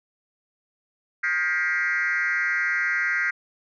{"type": "tone with frequency modulation", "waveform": "sine", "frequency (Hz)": 1760, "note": "A6", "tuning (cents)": 0, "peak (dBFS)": -20, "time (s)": [1.23, 3.31], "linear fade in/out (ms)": 10, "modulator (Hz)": 171, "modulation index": 2.1, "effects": ["tanh soft clip ceiling -17 dBFS"]}